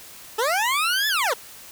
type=linear two-way sweep; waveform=20% pulse; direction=up then down; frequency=415.3 to 1760 to 415.3 Hz; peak=-15 dBFS; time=0.38-1.34 s; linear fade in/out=10 ms; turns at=1.08 s; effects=white hiss -43 dBFS RMS until 1.71 s